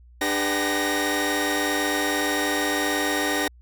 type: tone cluster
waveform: sawtooth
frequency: 297.7 / 403.9 / 499.2 / 759 / 1868 Hz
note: D4 / G#4 / B4 / F#5 / A#6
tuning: +24 / -48 / +19 / +44 / +3 cents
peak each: -23 / -26 / -28 / -27 / -23 dBFS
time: 0.21-3.48 s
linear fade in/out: 5 ms
effects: added 60 Hz sine -47 dBFS peak until 3.61 s